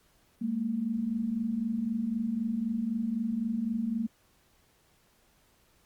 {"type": "tone pair together", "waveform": "sine", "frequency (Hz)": [205.8, 229.7], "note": ["G#3", "A#3"], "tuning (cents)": [-16, -25], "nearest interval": "major second", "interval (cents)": 191, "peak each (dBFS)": [-34, -29], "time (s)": [0.41, 4.07], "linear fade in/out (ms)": 10, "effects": ["pink hiss -66 dBFS RMS until 5.85 s", "Opus 48 kbps"]}